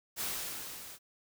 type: noise with level ramp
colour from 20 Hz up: white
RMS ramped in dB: -34 to -49 dBFS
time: 0.16-0.99 s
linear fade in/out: 50 ms
effects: none